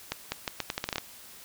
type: accelerating click train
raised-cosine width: 0.2 ms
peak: -12 dBFS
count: 11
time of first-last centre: 0.12-0.982 s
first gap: 200 ms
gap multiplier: 0.79
effects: white hiss -49 dBFS RMS until 1.44 s